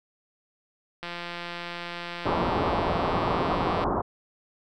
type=click train; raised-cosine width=0.3 ms; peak=-19 dBFS; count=487; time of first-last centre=1.03-3.839 s; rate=173 Hz
type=low-pass noise; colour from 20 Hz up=white; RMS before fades=-26 dBFS; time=2.25-4.02 s; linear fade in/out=10 ms; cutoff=1200 Hz; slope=48 dB/octave
effects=none